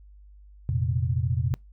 sine chord, F suspended fourth, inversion none, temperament equal, 87.31 / 116.54 / 130.81 Hz, F2 / Bb2 / C3, 0 / 0 / 0 cents, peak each -27 dBFS, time 0.69-1.54 s, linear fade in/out 0 ms, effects noise-tail reverb RT60 0.2 s tail -26 dB re dry + added 50 Hz sine -47 dBFS peak until 1.72 s

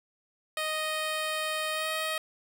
10% pulse tone with pitch glide, 622.3 to 629.9 Hz, D#5 to D#5, 0 to +21 cents, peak -21 dBFS, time 0.57-2.18 s, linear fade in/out 2 ms, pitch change +21 cents, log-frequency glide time 1.72-1.88 s, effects none

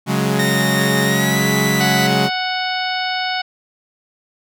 sawtooth chord, C# suspended fourth, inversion none, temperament equal with one note detuned, 138.59 / 185 / 208.7 Hz, C#3 / F#3 / G#3, 0 / 0 / +9 cents, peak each -16 dBFS, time 0.06-2.3 s, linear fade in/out 50 ms
sawtooth tone with pitch glide, 1845 to 1977.4 Hz, A#6 to B6, -18 to +2 cents, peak -16 dBFS, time 0.39-2.07 s, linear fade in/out 5 ms, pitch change +120 cents, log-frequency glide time 1.04-1.38 s
harmonic tone, 740 Hz, F#5, in tune, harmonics 1 / 2 / 3 / 4 / 5 / 6 / 7, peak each -22 / -25 / -27 / -28 / -29 / -30 / -30 dBFS, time 1.8-3.42 s, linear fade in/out 10 ms
effects none

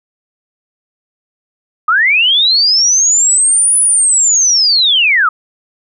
sine linear two-way sweep, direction up then down, 1200 to 10000 to 1200 Hz, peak -7 dBFS, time 1.88-5.29 s, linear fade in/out 5 ms, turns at 3.79 s, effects none

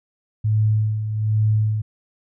sine tone with tremolo, 107.8 Hz, A2, 35 cents flat, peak -14 dBFS, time 0.44-1.82 s, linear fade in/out 10 ms, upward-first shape sine, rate 1.2 Hz, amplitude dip 60%, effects none

